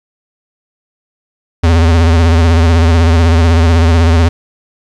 square tone with vibrato, 82.9 Hz, E2, 10 cents sharp, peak -6 dBFS, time 1.63-4.29 s, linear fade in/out 10 ms, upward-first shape sine, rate 16 Hz, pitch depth 72 cents each way, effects low-pass 6000 Hz 12 dB/octave + 8-bit

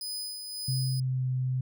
sawtooth tone with tremolo, 5000 Hz, D#8, 8 cents sharp, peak -30 dBFS, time 0.01-1 s, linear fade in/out 2 ms, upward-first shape sine, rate 1.8 Hz, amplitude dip 45%
sine tone with pitch glide, 129.8 to 128.46 Hz, C3 to C3, -13 to -31 cents, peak -26 dBFS, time 0.68-1.61 s, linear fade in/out 5 ms, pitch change -18 cents, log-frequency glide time 1-1.29 s
effects none

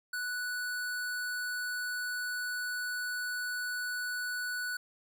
square tone, 1480 Hz, F#6, in tune, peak -34 dBFS, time 0.13-4.77 s, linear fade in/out 5 ms, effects none

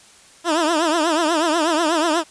15% pulse tone with vibrato, 323.1 Hz, E4, 35 cents flat, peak -10 dBFS, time 0.44-2.24 s, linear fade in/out 50 ms, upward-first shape triangle, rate 8.2 Hz, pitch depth 160 cents each way, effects white hiss -48 dBFS RMS until 2.3 s + resampled to 22050 Hz

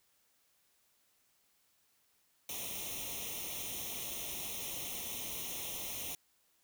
white noise with comb filter, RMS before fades -41 dBFS, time 2.49-6.15 s, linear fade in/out 2 ms, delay 0.32 ms, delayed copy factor +0.85, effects white hiss -73 dBFS RMS until 6.63 s

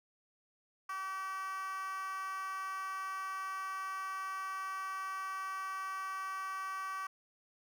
10% pulse tone with high-pass filter, 382.5 Hz, G4, 42 cents flat, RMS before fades -40 dBFS, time 0.89-7.07 s, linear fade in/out 5 ms, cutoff 1200 Hz, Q 7.2, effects none

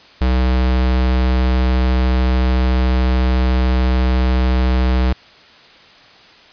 square tone, 63.3 Hz, B1, 43 cents sharp, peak -13 dBFS, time 0.21-5.13 s, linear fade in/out 5 ms, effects white hiss -44 dBFS RMS until 6.52 s + resampled to 11025 Hz

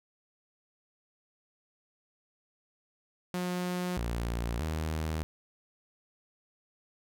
sawtooth tone with pitch steps, 179.6 / 58.2 / 78.8 Hz, F3 / A#1 / D#2, +49 / -2 / +23 cents, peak -27 dBFS, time 3.34-5.23 s, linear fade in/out 0 ms, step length 630 ms, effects none

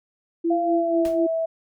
sine tone with tremolo, 335.3 Hz, E4, 30 cents sharp, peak -18 dBFS, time 0.44-1.27 s, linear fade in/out 10 ms, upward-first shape sine, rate 4.1 Hz, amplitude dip 70%
sine tone with pitch glide, 689 to 653.7 Hz, F5 to E5, -24 to -15 cents, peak -21 dBFS, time 0.5-1.46 s, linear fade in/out 10 ms, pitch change -91 cents, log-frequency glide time 0.66-1.08 s
pink noise with exponential decay, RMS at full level -34 dBFS, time 1.05-1.23 s, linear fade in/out 1 ms, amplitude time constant 38 ms
effects none

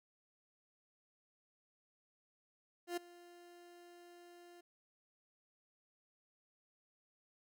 30% pulse tone with ADSR envelope, 349.2 Hz, F4, in tune, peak -33 dBFS, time 2.87-4.61 s, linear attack 100 ms, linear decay 9 ms, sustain -21 dB, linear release 7 ms, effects none

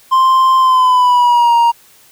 triangle tone with pitch glide, 1046.5 to 937.7 Hz, C6 to A#5, 0 to +10 cents, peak -5 dBFS, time 0.11-1.72 s, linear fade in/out 20 ms, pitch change -190 cents, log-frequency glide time 0.58-1.55 s, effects white hiss -46 dBFS RMS until 2.11 s

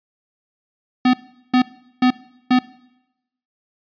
square tone bursts, 252 Hz, B3, 35 cents sharp, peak -12 dBFS, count 4, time 1.05-2.59 s, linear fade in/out 5 ms, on 85 ms, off 400 ms, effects noise-tail reverb RT60 0.9 s tail -21 dB re dry + resampled to 11025 Hz

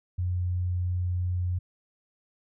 sine tone, 89.7 Hz, F2, 47 cents sharp, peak -25 dBFS, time 0.18-1.59 s, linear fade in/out 10 ms, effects none

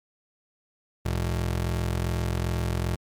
35% pulse ring-modulated tone, 87.6 Hz, F2, 6 cents sharp, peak -20 dBFS, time 1.05-2.96 s, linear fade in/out 10 ms, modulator 21.3 Hz, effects MP3 96 kbps

